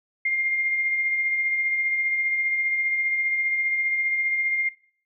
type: tone with tremolo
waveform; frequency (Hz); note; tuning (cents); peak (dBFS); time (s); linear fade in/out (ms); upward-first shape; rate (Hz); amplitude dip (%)
sine; 2115; C7; +18; -20; 0.25-4.69; 5; sine; 15; 35
effects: noise-tail reverb RT60 0.5 s tail -18 dB re dry